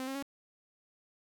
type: tone with pitch steps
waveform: sawtooth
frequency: 260 / 268.5 / 277.4 Hz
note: C4 / C4 / C#4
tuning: -11 / +45 / +1 cents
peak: -32 dBFS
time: 0-0.225 s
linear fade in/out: 0 ms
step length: 75 ms
effects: none